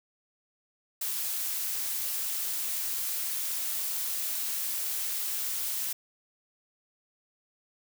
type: noise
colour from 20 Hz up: blue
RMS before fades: -32 dBFS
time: 1.01-5.93 s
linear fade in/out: 5 ms
effects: none